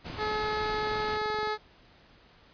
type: noise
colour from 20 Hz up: pink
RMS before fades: -40 dBFS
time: 0.04-1.18 s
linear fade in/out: 20 ms
type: click train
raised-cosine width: 2 ms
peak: -30 dBFS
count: 33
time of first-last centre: 0.1-1.473 s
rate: 23.3 Hz
type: tone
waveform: 15% pulse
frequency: 427 Hz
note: G#4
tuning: 48 cents sharp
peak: -22 dBFS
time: 0.17-1.58 s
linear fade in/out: 50 ms
effects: pink hiss -58 dBFS RMS until 2.53 s + resampled to 11025 Hz